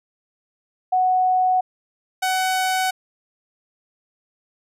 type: tone pair in turn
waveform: sine / sawtooth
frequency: 740 / 749.5 Hz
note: F#5 / F#5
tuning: 0 / +22 cents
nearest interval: unison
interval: 22 cents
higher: second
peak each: -15 dBFS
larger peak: neither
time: 0.92-1.61 / 2.22-2.91 s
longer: neither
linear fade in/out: 10 ms
effects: resampled to 32000 Hz